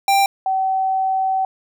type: tone pair in turn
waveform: square / sine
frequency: 789 / 763.4 Hz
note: G5 / G5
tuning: +11 / -46 cents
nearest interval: minor second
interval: 57 cents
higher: first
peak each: -13 / -16 dBFS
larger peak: first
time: 0.08-0.26 / 0.46-1.45 s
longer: second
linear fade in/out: 2 ms
effects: none